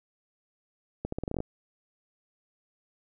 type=accelerating click train; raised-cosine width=2 ms; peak=-18 dBFS; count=10; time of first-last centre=1.05-1.404 s; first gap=74 ms; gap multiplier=0.83; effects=none